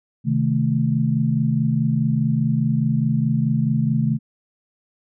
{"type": "chord", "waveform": "sine", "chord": "A diminished", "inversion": "first", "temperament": "equal", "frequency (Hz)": [130.81, 155.56, 220], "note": ["C3", "Eb3", "A3"], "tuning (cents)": [0, 0, 0], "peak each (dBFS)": -21, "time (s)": [0.24, 4.19], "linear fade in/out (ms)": 50, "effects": []}